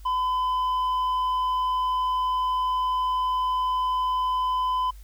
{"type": "tone with tanh clipping", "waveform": "triangle", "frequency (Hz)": 1011, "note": "B5", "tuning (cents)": 40, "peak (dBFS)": -23, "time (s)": [0.05, 4.91], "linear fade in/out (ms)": 10, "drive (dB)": 9, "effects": ["added 50 Hz sine -41 dBFS peak until 5.03 s", "white hiss -58 dBFS RMS until 5.03 s"]}